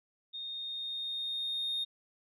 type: tone with level ramp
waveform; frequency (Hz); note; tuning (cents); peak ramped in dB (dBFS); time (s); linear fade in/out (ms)
sine; 3686; A#7; -20; -38 to -29; 0.33-1.85; 20
effects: tanh soft clip ceiling -29 dBFS